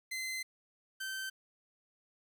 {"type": "tone pair in turn", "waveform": "sawtooth", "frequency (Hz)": [2060, 1547.5], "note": ["C7", "G6"], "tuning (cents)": [-28, -23], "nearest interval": "perfect fourth", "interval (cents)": 495, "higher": "first", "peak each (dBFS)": [-33, -34], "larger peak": "first", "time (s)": [[0.11, 0.43], [1, 1.3]], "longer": "first", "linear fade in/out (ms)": 10, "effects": ["11-bit"]}